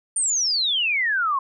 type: exponential sweep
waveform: sine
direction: down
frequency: 9150 to 1046.5 Hz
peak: -19 dBFS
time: 0.16-1.39 s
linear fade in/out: 5 ms
effects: none